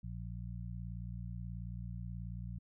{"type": "harmonic tone", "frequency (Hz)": 58.5, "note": "A#1", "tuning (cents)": 7, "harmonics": [1, 2, 3], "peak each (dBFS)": [-44, -44, -47], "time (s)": [0.03, 2.59], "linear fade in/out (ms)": 10, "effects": []}